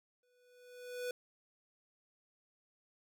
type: tone with exponential growth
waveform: square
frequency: 493.9 Hz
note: B4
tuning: in tune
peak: -36 dBFS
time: 0.23-1.11 s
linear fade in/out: 2 ms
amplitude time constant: 190 ms
effects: none